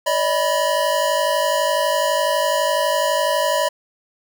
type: tone cluster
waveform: square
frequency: 574 / 626 / 984 Hz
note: D5 / D#5 / B5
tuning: -40 / +10 / -7 cents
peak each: -22 dBFS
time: 0.06-3.69 s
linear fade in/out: 10 ms
effects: none